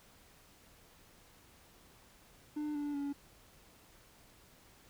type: tone with pitch steps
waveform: triangle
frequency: 299.2 / 291.2 / 283.4 Hz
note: D4 / D4 / C#4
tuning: +32 / -15 / +38 cents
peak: -33 dBFS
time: 2.56-3.13 s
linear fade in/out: 10 ms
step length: 190 ms
effects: pink hiss -62 dBFS RMS until 4.89 s